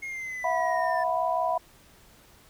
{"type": "exponential sweep", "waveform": "triangle", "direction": "down", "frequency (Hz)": [2160, 1760], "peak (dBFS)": -31, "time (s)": [0.02, 1.04], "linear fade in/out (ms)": 10}
{"type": "chord", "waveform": "sine", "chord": "E suspended second", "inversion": "none", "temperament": "equal with one note detuned", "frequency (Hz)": [659.3, 724.8, 987.8], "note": ["E5", "F#5", "B5"], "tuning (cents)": [0, -36, 0], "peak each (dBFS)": -28, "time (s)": [0.44, 1.58], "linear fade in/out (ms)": 5}
{"effects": ["pink hiss -56 dBFS RMS until 2.49 s"]}